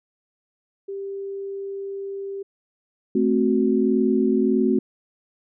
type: tone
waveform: sine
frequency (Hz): 394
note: G4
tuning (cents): +9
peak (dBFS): -28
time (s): 0.88-2.43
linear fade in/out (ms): 10
type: chord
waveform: sine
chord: F# diminished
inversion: first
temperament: equal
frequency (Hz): 220 / 261.6 / 370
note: A3 / C4 / F#4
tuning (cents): 0 / 0 / 0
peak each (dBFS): -21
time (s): 3.15-4.79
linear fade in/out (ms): 5
effects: none

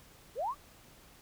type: linear sweep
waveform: sine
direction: up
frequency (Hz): 392.4 to 1205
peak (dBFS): -31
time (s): 0.35-0.55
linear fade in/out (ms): 50
effects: pink hiss -58 dBFS RMS until 1.21 s

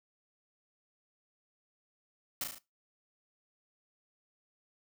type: noise with echo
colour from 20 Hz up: white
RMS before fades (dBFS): -35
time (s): 2.41-2.44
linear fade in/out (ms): 2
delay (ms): 36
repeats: 4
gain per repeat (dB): -4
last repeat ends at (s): 2.584
effects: noise-tail reverb RT60 0.2 s tail -18 dB re dry

